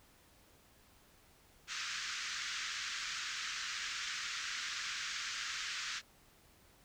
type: band-pass noise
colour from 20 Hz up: pink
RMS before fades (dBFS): -41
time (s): 1.67-6.02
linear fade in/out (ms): 50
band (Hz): 1300 to 6900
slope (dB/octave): 48
effects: pink hiss -65 dBFS RMS until 6.84 s